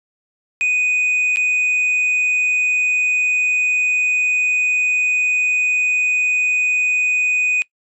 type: tone with dropouts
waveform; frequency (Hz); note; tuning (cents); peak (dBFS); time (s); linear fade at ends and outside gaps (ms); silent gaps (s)
triangle; 2489; D#7; 0; -13; 0.61-7.62; 0; 1.36-1.37
effects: noise-tail reverb RT60 0.1 s tail -22 dB re dry + resampled to 24000 Hz